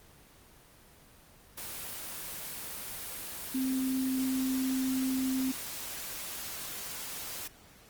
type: tone in noise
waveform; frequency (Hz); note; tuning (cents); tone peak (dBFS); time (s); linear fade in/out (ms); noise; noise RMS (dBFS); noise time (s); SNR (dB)
sine; 261.6; C4; 0; -28; 3.54-5.52; 10; white; -40; 1.57-7.48; +9
effects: pink hiss -57 dBFS RMS until 7.89 s + Opus 24 kbps